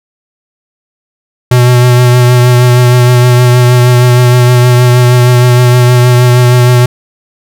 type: tone with vibrato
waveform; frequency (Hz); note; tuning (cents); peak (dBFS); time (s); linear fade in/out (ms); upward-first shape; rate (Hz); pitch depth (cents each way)
square; 123.5; B2; 0; -3; 1.51-6.86; 5; triangle; 6.4; 24
effects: none